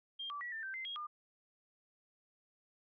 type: tone with pitch steps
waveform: sine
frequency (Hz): 3202 / 1159 / 1934 / 1788 / 1558 / 2075 / 3273 / 1206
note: G7 / D6 / B6 / A6 / G6 / C7 / G#7 / D6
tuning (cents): +36 / -23 / -37 / +27 / -11 / -15 / -26 / +46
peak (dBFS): -40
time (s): 0.19-1.07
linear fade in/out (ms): 10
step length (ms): 110
effects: none

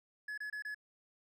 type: tone bursts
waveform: triangle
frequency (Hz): 1700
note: G#6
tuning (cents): +40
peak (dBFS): -37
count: 4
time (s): 0.28-0.746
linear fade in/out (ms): 5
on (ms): 97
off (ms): 26
effects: none

